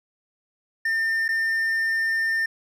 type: tone with dropouts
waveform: triangle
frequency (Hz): 1805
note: A6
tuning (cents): +44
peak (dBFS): -19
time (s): 0.85-2.46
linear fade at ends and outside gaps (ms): 5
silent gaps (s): 1.281-1.288
effects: none